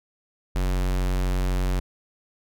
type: tone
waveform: square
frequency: 46 Hz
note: F#1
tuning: 9 cents flat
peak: -22 dBFS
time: 0.55-1.8 s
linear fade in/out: 10 ms
effects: none